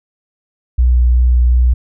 sine tone with vibrato, 61.2 Hz, B1, 15 cents flat, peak -7 dBFS, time 0.78-1.74 s, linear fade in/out 10 ms, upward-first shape sine, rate 2.7 Hz, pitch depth 12 cents each way, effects none

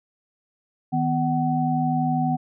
sine tone cluster, 157 / 249 / 752 Hz, D#3 / B3 / F#5, +16 / +14 / +28 cents, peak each -24 dBFS, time 0.92-2.37 s, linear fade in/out 20 ms, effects none

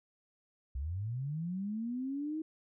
sine linear sweep, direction up, 60.6 to 320.4 Hz, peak -34 dBFS, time 0.75-2.42 s, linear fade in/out 5 ms, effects none

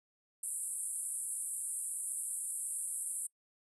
pink band-pass noise, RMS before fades -39 dBFS, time 0.43-3.27 s, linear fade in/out 5 ms, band 8200 to 11000 Hz, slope 96 dB/octave, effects noise-tail reverb RT60 0.1 s tail -25 dB re dry

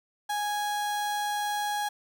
35% pulse tone, 829 Hz, G#5, 3 cents flat, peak -26 dBFS, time 0.29-1.89 s, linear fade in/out 10 ms, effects 9-bit

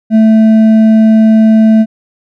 triangle tone with hard clipping, 220 Hz, A3, in tune, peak -4 dBFS, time 0.1-1.86 s, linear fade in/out 50 ms, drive 8 dB, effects none

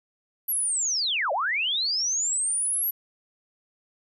sine linear two-way sweep, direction down then up, 11850 to 523.3 to 11850 Hz, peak -23 dBFS, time 0.48-2.91 s, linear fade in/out 10 ms, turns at 1.32 s, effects none

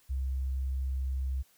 sine tone, 66 Hz, C2, 16 cents sharp, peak -29 dBFS, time 0.09-1.43 s, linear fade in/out 20 ms, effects white hiss -65 dBFS RMS until 1.57 s

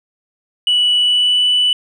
sine tone with pitch glide, 2951 to 2975 Hz, F#7 to F#7, -5 to +9 cents, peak -9 dBFS, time 0.67-1.73 s, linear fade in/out 2 ms, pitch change +14 cents, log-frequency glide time 0.96-1.47 s, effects tanh soft clip ceiling -8 dBFS

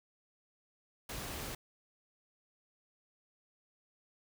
pink noise, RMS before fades -42 dBFS, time 1.09-1.55 s, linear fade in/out 5 ms, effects none

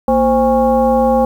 sine tone with frequency modulation, 523.3 Hz, C5, in tune, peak -9 dBFS, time 0.08-1.25 s, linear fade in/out 2 ms, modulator 290 Hz, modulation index 1.2, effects 7-bit

